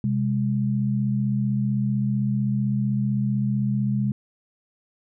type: tone pair together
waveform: sine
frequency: 128.9 / 204.6 Hz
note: C3 / G#3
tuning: -26 / -26 cents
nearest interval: minor sixth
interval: 800 cents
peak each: -23 dBFS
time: 0.04-4.12 s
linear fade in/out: 2 ms
effects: none